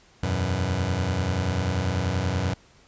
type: chord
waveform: sawtooth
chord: E suspended second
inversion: none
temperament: just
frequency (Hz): 82.41 / 92.71 / 123.61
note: E2 / F#2 / B2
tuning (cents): 0 / +4 / +2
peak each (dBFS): -26 / -21 / -25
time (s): 0.23-2.54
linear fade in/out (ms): 5
effects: pink hiss -56 dBFS RMS until 2.87 s + resampled to 16000 Hz